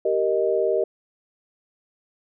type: chord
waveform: sine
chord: Eb major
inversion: first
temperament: just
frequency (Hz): 388.9 / 466.7 / 622.3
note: G4 / Bb4 / Eb5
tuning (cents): -14 / +2 / 0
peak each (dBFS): -23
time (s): 0.05-0.84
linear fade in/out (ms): 5
effects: none